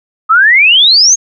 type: exponential sweep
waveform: sine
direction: up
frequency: 1244.5 to 6645 Hz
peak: -3 dBFS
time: 0.29-1.16 s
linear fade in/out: 20 ms
effects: none